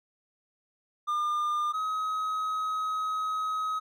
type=tone pair in turn; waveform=triangle; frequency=1205 / 1269.9 Hz; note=D6 / D#6; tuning=+44 / +35 cents; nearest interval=minor second; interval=91 cents; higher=second; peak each=-24 / -26 dBFS; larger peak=first; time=1.07-1.73 / 1.73-3.8 s; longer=second; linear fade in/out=20 ms; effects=none